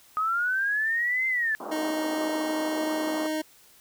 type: linear two-way sweep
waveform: sine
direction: up then down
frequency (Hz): 1244.5 to 2088 to 1714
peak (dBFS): -23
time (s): 0.17-1.55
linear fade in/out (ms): 0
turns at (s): 1.27
type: band-pass noise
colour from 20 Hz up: white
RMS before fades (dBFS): -36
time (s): 1.6-3.27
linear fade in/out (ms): 5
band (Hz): 220 to 1200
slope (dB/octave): 48
type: tone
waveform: 25% pulse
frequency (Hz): 311.1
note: D#4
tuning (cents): 0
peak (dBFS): -23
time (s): 1.71-3.42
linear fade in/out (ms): 10
effects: white hiss -56 dBFS RMS until 3.8 s